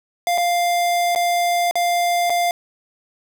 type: tone with dropouts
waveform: square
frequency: 698.5 Hz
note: F5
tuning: in tune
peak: -17 dBFS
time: 0.27-2.51 s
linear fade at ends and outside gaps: 1 ms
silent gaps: 0.377-0.381 / 1.15-1.159 / 1.711-1.755 / 2.297-2.302 s
effects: none